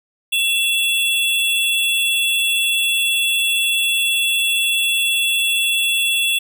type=tone pair together; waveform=square; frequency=2697 / 3398 Hz; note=E7 / G#7; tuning=+39 / +39 cents; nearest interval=major third; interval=400 cents; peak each=-19 dBFS; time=0.32-6.39 s; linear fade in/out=10 ms; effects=none